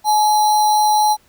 sine tone with sample-and-hold, 848 Hz, G#5, 36 cents sharp, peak -11 dBFS, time 0.04-1.17 s, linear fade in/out 50 ms, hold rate 4900 Hz, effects pink hiss -55 dBFS RMS until 1.28 s

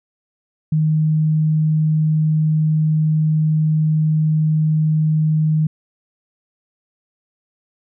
sine tone, 155.56 Hz, D#3, in tune, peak -13 dBFS, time 0.72-5.67 s, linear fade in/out 5 ms, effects none

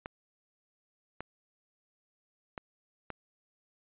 clicks, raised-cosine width 0.5 ms, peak -23 dBFS, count 4, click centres 0.059 / 1.206 / 2.578 / 3.103 s, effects resampled to 8000 Hz

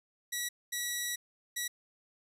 10% pulse tone bursts at uneven times, 1936 Hz, B6, 35 cents flat, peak -24 dBFS, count 3, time 0.32-0.49 / 0.72-1.16 / 1.56-1.68 s, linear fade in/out 10 ms, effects none

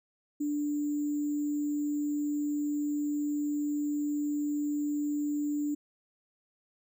sine tone with sample-and-hold, 293.7 Hz, D4, in tune, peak -28 dBFS, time 0.4-5.75 s, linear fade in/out 10 ms, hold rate 7350 Hz, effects none

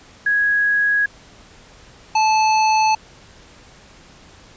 sine / square tone pair in turn, 1661.2 / 870.9 Hz, G#6 / A5, 0 / -18 cents, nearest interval major seventh, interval 1118 cents, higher first, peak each -14 dBFS, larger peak neither, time 0.26-1.06 / 2.15-2.95 s, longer neither, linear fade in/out 5 ms, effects pink hiss -46 dBFS RMS until 4.56 s + resampled to 16000 Hz

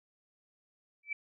sine tone with exponential growth, 2316 Hz, D7, 25 cents flat, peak -29 dBFS, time 1.03-1.13 s, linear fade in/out 5 ms, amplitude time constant 20 ms, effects none

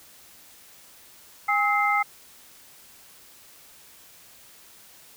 sine tone cluster, 817 / 1284 / 2088 Hz, G#5 / E6 / C7, -29 / -46 / -4 cents, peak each -24 dBFS, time 1.48-2.03 s, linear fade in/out 10 ms, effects white hiss -51 dBFS RMS until 5.16 s

